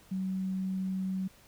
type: tone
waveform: sine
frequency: 188.8 Hz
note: F#3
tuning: 35 cents sharp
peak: -30 dBFS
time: 0.11-1.28 s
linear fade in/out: 10 ms
effects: pink hiss -59 dBFS RMS until 1.47 s